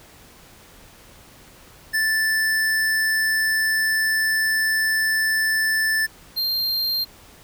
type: tone pair in turn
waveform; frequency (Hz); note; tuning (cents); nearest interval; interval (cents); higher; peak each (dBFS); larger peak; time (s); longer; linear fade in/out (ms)
square; 1760 / 4186; A6 / C8; 0 / 0; octave + minor third; 1500; second; -19 / -21; first; 1.93-6.07 / 6.36-7.05; first; 20
effects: pink hiss -48 dBFS RMS until 7.43 s